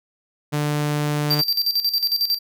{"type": "tone", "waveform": "sawtooth", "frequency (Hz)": 148.2, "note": "D3", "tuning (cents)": 16, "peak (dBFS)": -16, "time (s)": [0.52, 1.42], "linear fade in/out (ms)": 20}
{"type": "tone with tremolo", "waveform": "square", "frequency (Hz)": 4699, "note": "D8", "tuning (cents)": 0, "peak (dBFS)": -17, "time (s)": [1.3, 2.39], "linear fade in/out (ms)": 10, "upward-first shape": "square", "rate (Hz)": 11, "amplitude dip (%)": 70}
{"effects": []}